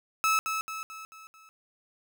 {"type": "tone with echo", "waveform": "30% pulse", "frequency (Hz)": 1300, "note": "E6", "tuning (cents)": -24, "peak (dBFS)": -20, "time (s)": [0.24, 0.39], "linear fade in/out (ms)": 0, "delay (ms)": 220, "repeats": 5, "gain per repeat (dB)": -6, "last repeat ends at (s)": 1.49, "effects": []}